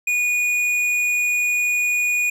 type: tone with tanh clipping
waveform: triangle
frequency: 2457 Hz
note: D#7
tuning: 22 cents flat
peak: -19 dBFS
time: 0.07-2.3 s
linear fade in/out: 5 ms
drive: 14 dB
effects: none